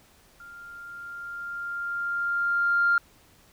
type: tone with level ramp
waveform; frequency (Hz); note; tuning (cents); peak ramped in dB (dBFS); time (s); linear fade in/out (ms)
sine; 1396.9; F6; 0; -43 to -17; 0.4-2.98; 2
effects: tanh soft clip ceiling -13 dBFS + pink hiss -58 dBFS RMS until 3.52 s